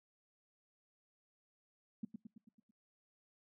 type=tone with echo; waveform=sine; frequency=220 Hz; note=A3; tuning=in tune; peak=-37 dBFS; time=2.03-2.05 s; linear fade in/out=5 ms; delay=110 ms; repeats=6; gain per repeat=-5 dB; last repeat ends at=2.71 s; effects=noise-tail reverb RT60 0.2 s tail -25 dB re dry